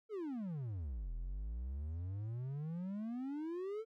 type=exponential two-way sweep; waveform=triangle; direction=down then up; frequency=456.1 to 39.61 to 456.1 Hz; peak=-37 dBFS; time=0.09-3.85 s; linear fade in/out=50 ms; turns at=1.13 s; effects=none

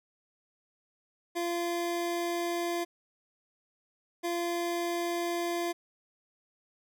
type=tone pair in turn; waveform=25% pulse; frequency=344.3 / 344.3 Hz; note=F4 / F4; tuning=-25 / -25 cents; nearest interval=unison; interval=0 cents; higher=neither; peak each=-26 dBFS; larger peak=neither; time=1.35-2.85 / 4.23-5.73 s; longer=neither; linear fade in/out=20 ms; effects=none

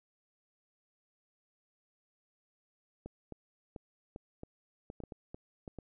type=clicks; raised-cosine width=2 ms; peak=-30 dBFS; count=12; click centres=3.06 / 3.323 / 3.762 / 4.161 / 4.434 / 4.901 / 5.003 / 5.037 / 5.122 / 5.345 / 5.678 / 5.787 s; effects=none

